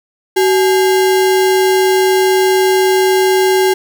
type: tone with sample-and-hold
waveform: sine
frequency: 377 Hz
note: F#4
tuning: 32 cents sharp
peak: -8 dBFS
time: 0.36-3.74 s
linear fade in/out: 10 ms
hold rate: 1225 Hz
effects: none